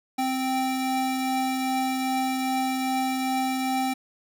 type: tone pair together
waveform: square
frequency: 261.6 / 782.3 Hz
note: C4 / G5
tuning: 0 / -4 cents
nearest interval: octave + perfect fifth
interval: 1896 cents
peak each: -27 / -28 dBFS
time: 0.18-3.94 s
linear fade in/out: 10 ms
effects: none